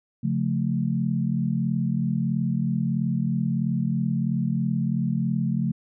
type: chord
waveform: sine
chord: Db augmented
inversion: none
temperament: equal with one note detuned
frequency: 138.59 / 176.95 / 220 Hz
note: Db3 / F3 / A3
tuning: 0 / +23 / 0 cents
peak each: -26 dBFS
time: 0.23-5.72 s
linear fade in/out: 10 ms
effects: none